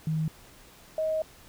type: tone pair in turn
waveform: sine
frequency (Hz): 157.5 / 630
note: D#3 / D#5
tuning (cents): +21 / +21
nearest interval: 2 octaves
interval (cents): 2400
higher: second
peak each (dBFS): -25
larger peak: neither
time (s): 0.07-0.28 / 0.98-1.22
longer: second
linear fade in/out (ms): 2
effects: pink hiss -53 dBFS RMS until 1.48 s